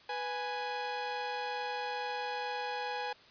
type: tone pair together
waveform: sawtooth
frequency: 493.9 / 830.6 Hz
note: B4 / G#5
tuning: 0 / 0 cents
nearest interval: major sixth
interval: 900 cents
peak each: -36 / -32 dBFS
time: 0.09-3.13 s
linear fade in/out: 5 ms
effects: white hiss -58 dBFS RMS until 3.3 s + resampled to 11025 Hz